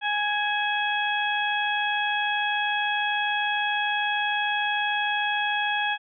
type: harmonic tone with a mistuned harmonic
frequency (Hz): 830.6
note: G#5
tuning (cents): 0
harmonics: 1 / 2 / 3 / 4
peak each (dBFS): -27 / -27 / -30 / -31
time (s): 0.01-5.98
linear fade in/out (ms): 50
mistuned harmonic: 3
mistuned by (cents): +43
effects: none